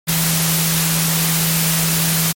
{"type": "tone in noise", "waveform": "sine", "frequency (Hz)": 163.5, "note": "E3", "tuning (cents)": -14, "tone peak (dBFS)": -18, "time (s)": [0.07, 2.33], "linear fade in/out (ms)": 20, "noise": "white", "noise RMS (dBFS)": -18, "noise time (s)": [0.07, 2.33], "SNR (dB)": -3, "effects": ["MP3 64 kbps"]}